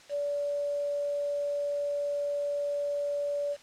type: tone with quantisation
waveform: sine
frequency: 576 Hz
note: D5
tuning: 34 cents flat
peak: -28 dBFS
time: 0.09-3.57 s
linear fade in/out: 50 ms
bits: 8
effects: white hiss -54 dBFS RMS until 3.62 s + low-pass 6000 Hz 12 dB/octave